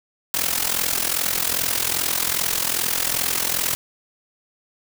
white noise with amplitude modulation, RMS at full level -19 dBFS, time 0.34-3.75 s, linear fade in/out 0 ms, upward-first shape sine, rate 42.5 Hz, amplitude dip 80%, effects none

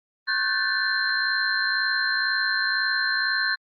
sine tone cluster, 1082 / 1490 / 1552 / 1749 / 4148 Hz, C#6 / F#6 / G6 / A6 / C8, -42 / +12 / -18 / -11 / -16 cents, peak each -33 / -30 / -26 / -26 / -28 dBFS, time 0.27-3.56 s, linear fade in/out 20 ms, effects Opus 24 kbps

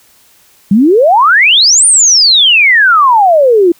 sine exponential two-way sweep, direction up then down, 185.8 to 9330 to 328.9 Hz, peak -3 dBFS, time 0.71-3.72 s, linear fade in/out 5 ms, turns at 1.86 s, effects white hiss -46 dBFS RMS until 3.79 s

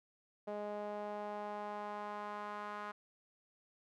sawtooth tone with band-pass filter sweep, 207.7 Hz, G#3, in tune, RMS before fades -43 dBFS, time 0.47-2.92 s, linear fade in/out 10 ms, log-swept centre 610 to 1200 Hz, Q 2.3, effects none

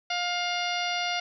harmonic tone with a mistuned harmonic, 707 Hz, F5, 21 cents sharp, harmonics 1 / 2 / 3 / 4 / 5 / 6 / 7 / 8, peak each -31 / -35 / -33 / -34 / -37 / -40 / -37 / -41 dBFS, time 0.1-1.2 s, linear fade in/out 5 ms, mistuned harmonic 7, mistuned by -46 cents, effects none

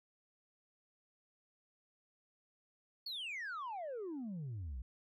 sine exponential sweep, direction down, 4535 to 55.7 Hz, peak -38 dBFS, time 3.06-4.82 s, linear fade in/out 5 ms, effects tanh soft clip ceiling -39 dBFS

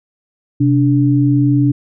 sine tone pair together, 128.82 / 290 Hz, C3 / D4, -27 / -22 cents, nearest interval octave + major second, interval 1405 cents, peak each -12 dBFS, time 0.6-1.72 s, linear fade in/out 10 ms, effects none

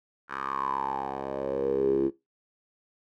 10% pulse tone with band-pass filter sweep, 67.8 Hz, C#2, 38 cents flat, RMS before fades -29 dBFS, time 0.28-2.11 s, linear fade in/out 50 ms, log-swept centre 1400 to 340 Hz, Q 8.1, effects noise-tail reverb RT60 0.2 s tail -18 dB re dry

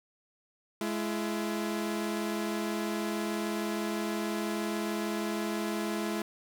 sawtooth tone pair together, 211.9 / 337.5 Hz, G#3 / E4, +35 / +41 cents, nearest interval minor sixth, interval 806 cents, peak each -29 / -30 dBFS, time 0.81-6.22 s, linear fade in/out 2 ms, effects none

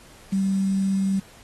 sine tone with quantisation, 193.8 Hz, G3, 20 cents flat, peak -19 dBFS, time 0.32-1.2 s, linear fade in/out 10 ms, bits 7, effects pink hiss -50 dBFS RMS until 1.43 s + AAC 32 kbps

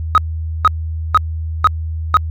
sine tone bursts, 1265 Hz, D#6, 28 cents sharp, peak -3 dBFS, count 5, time 0.15-2.17 s, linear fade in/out 0 ms, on 28 ms, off 470 ms, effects tanh soft clip ceiling -4 dBFS + added 80 Hz sine -19 dBFS peak until 2.3 s

